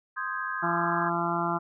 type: chord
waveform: sine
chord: Ab major seventh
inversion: first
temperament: equal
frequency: 1046.5 / 1244.5 / 1568 / 1661.2 Hz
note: C6 / Eb6 / G6 / Ab6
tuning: 0 / 0 / 0 / 0 cents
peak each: -35 dBFS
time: 0.16-1.1 s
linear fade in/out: 20 ms
type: harmonic tone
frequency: 170.9 Hz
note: F3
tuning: 37 cents flat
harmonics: 1 / 2 / 4 / 5 / 6 / 7 / 8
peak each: -33 / -33 / -33 / -33 / -33 / -33 / -33 dBFS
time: 0.62-1.59 s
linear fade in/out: 20 ms
effects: none